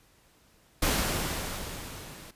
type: noise with level ramp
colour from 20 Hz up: pink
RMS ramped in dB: -25 to -47 dBFS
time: 0.82-2.31 s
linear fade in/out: 5 ms
effects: pink hiss -62 dBFS RMS until 2.35 s + resampled to 32000 Hz